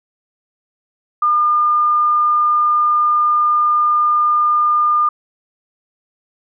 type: tone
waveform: sine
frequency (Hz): 1208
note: D6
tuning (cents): +48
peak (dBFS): -11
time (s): 1.22-5.09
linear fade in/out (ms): 5
effects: none